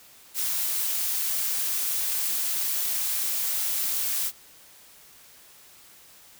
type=noise; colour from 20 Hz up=blue; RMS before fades=-27 dBFS; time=0.34-4.32 s; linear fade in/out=50 ms; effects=white hiss -52 dBFS RMS until 6.39 s